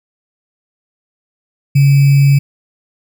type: tone with sample-and-hold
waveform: sine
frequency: 139.6 Hz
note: C#3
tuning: 13 cents sharp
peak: -5 dBFS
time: 1.75-2.39 s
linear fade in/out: 10 ms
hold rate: 2450 Hz
effects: none